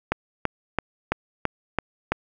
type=click train; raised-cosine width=0.5 ms; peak=-6 dBFS; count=7; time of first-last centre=0.12-2.12 s; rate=3 Hz; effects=none